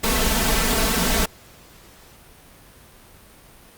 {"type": "noise with comb filter", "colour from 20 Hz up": "pink", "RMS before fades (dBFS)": -20, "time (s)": [0.03, 1.26], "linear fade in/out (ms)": 10, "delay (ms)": 4.5, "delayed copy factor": 0.9, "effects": ["pink hiss -48 dBFS RMS until 3.77 s", "Opus 48 kbps"]}